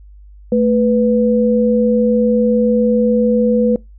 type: tone pair together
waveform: sine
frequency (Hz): 220.8 / 493.6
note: A3 / B4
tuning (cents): +6 / -1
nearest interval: octave + major second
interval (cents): 1393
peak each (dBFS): -13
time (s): 0.52-3.76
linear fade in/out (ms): 2
effects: noise-tail reverb RT60 0.2 s tail -24 dB re dry + added 50 Hz sine -37 dBFS peak until 3.98 s